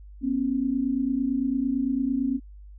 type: tone pair together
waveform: sine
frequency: 243.5 / 272.4 Hz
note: B3 / C#4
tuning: -24 / -30 cents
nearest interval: major second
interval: 194 cents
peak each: -27 / -24 dBFS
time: 0.21-2.4 s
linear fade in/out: 50 ms
effects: added 50 Hz sine -42 dBFS peak until 2.78 s